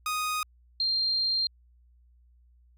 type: tone pair in turn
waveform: sawtooth / sine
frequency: 1244.5 / 4186 Hz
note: D#6 / C8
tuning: 0 / 0 cents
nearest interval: octave + major sixth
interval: 2100 cents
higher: second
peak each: -24 dBFS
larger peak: neither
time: 0.06-0.43 / 0.8-1.47 s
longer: second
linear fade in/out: 2 ms
effects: added 60 Hz sine -57 dBFS peak until 2.77 s